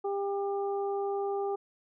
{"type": "harmonic tone", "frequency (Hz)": 398.7, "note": "G4", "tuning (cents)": 29, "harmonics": [1, 2, 3], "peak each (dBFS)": [-30, -35, -44], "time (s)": [0.04, 1.56], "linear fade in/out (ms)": 10, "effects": []}